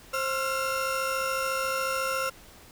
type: tone cluster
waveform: 35% pulse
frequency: 529 / 1357 / 1411 Hz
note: C5 / E6 / F6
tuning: +19 / +50 / +17 cents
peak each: -29 / -28 / -33 dBFS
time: 0.13-2.3 s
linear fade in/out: 10 ms
effects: pink hiss -51 dBFS RMS until 2.71 s